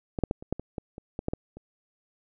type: clicks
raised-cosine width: 2 ms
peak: -17 / -9 / -13 / -28 / -13 / -22 / -19 / -27 / -18 / -14 / -16 / -30 dBFS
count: 12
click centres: 0.188 / 0.237 / 0.311 / 0.425 / 0.526 / 0.596 / 0.782 / 0.981 / 1.191 / 1.284 / 1.335 / 1.57 s
effects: none